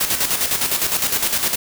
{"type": "noise with tremolo", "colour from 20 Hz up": "white", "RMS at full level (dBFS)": -18, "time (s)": [0, 1.56], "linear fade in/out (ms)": 10, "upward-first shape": "square", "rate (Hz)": 9.8, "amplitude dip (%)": 55, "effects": []}